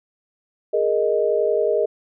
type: chord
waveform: sine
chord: Ab suspended second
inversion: none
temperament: equal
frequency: 415.3 / 466.2 / 622.3 Hz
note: Ab4 / Bb4 / Eb5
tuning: 0 / 0 / 0 cents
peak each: -21 dBFS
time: 0.73-1.86 s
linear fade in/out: 10 ms
effects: none